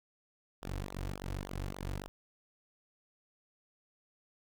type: tone with flanger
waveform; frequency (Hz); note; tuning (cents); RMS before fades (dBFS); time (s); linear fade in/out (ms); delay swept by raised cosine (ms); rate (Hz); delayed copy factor
sawtooth; 47.58; F#1; +49; -40; 0.62-2.08; 0; 0.4 to 5.2; 3.5; -0.85
effects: none